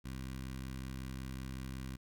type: tone with notch filter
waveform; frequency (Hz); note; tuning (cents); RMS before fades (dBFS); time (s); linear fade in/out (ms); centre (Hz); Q
15% pulse; 65.4; C2; 0; -43; 0.04-1.97; 20; 660; 1
effects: none